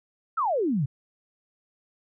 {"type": "exponential sweep", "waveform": "sine", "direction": "down", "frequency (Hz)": [1396.9, 123.47], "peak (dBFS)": -22, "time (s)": [0.37, 0.86], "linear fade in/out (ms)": 10, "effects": []}